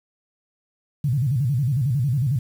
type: tone with vibrato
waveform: sine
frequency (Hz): 131.6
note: C3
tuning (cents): +10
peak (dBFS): -18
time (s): 1.04-2.39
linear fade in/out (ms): 5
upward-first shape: square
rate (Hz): 11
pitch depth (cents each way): 180
effects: 8-bit